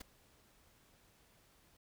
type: noise with ADSR envelope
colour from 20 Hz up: pink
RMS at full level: -45 dBFS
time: 0-1.77 s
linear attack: 11 ms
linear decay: 9 ms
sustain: -23 dB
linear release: 5 ms
effects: none